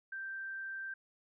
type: tone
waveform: sine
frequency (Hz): 1568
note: G6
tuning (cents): 0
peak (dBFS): -39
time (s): 0.12-0.94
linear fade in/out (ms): 5
effects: none